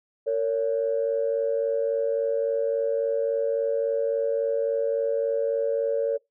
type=tone pair together; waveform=sine; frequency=458 / 561.6 Hz; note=A#4 / C#5; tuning=-31 / +22 cents; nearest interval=major third; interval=353 cents; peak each=-24 dBFS; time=0.26-6.18 s; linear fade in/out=20 ms; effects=noise-tail reverb RT60 0.2 s tail -24 dB re dry + tanh soft clip ceiling -14 dBFS